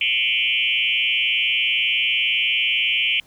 sine tone with frequency modulation, 2688 Hz, E7, 33 cents sharp, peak -17 dBFS, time 0.01-3.2 s, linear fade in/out 2 ms, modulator 122 Hz, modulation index 3.8, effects pink hiss -55 dBFS RMS until 3.26 s

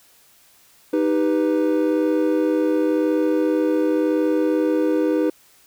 triangle chord, Eb augmented, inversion none, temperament equal, 311.1 / 392 / 493.9 Hz, Eb4 / G4 / B4, 0 / 0 / 0 cents, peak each -17 / -22 / -20 dBFS, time 0.93-5.3 s, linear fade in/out 5 ms, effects white hiss -54 dBFS RMS until 5.66 s

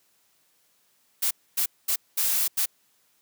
blue noise bursts at uneven times, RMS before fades -24 dBFS, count 5, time 1.22-1.31 / 1.57-1.66 / 1.88-1.96 / 2.17-2.48 / 2.57-2.66 s, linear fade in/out 10 ms, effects white hiss -66 dBFS RMS until 3.21 s + high-pass 100 Hz 12 dB/octave

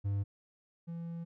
triangle tone pair in turn, 100 / 168.18 Hz, G2 / E3, +35 / +35 cents, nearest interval major sixth, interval 900 cents, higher second, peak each -28 / -36 dBFS, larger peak first, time 0.04-0.24 / 0.87-1.25 s, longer second, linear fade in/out 20 ms, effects none

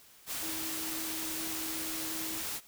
sine tone in noise, 319.8 Hz, D#4, 48 cents sharp, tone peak -42 dBFS, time 0.4-2.43 s, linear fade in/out 50 ms, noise white, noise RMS -37 dBFS, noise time 0.26-2.61 s, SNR -8 dB, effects white hiss -58 dBFS RMS until 2.67 s

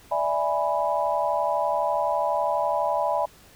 sine chord, E dominant seventh, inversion third, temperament equal, 587.3 / 659.3 / 830.6 / 987.8 Hz, D5 / E5 / G#5 / B5, 0 / 0 / 0 / 0 cents, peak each -27 dBFS, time 0.11-3.26 s, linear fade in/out 10 ms, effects pink hiss -52 dBFS RMS until 3.55 s

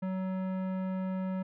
sine tone with tanh clipping, 187.7 Hz, F#3, 25 cents sharp, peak -33 dBFS, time 0.02-1.43 s, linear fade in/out 10 ms, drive 16 dB, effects none

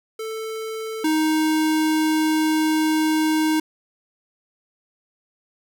square tone pair in turn, 441.9 / 312.5 Hz, A4 / D#4, +7 / +8 cents, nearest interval tritone, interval 599 cents, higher first, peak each -28 / -18 dBFS, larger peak second, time 0.19-1.04 / 1.04-3.6 s, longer second, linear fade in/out 5 ms, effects none

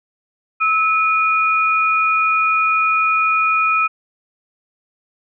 sine tone pair together, 1300 / 2454 Hz, E6 / D#7, -24 / -25 cents, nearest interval major seventh, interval 1099 cents, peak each -15 / -17 dBFS, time 0.6-3.88 s, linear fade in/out 20 ms, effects none

